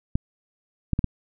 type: clicks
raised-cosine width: 5 ms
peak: -9 dBFS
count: 4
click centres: 0.155 / 0.933 / 0.991 / 1.043 s
effects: none